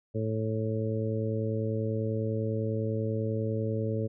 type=harmonic tone; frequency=110.1 Hz; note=A2; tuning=2 cents sharp; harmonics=1 / 2 / 3 / 4 / 5; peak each=-30 / -35 / -38 / -34 / -37 dBFS; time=0.14-4.08 s; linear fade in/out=20 ms; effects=none